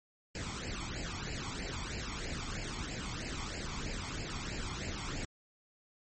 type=noise with flanger; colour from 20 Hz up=pink; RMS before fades=-39 dBFS; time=0.35-5.25 s; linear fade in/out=2 ms; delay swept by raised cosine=0.41 to 0.92 ms; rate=3.1 Hz; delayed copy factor=+0.65; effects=MP3 32 kbps